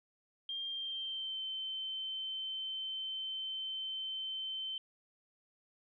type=tone with pitch glide; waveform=sine; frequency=3196 to 3087 Hz; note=G7 to G7; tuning=+33 to -27 cents; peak=-37 dBFS; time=0.49-4.78 s; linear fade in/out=2 ms; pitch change=-60 cents; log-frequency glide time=0.68-1.42 s; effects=none